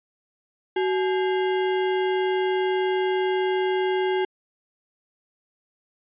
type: tone with sample-and-hold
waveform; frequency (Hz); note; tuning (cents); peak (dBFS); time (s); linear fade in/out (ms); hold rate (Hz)
sine; 374.2; F#4; +20; -20; 0.76-4.25; 5; 1225
effects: resampled to 8000 Hz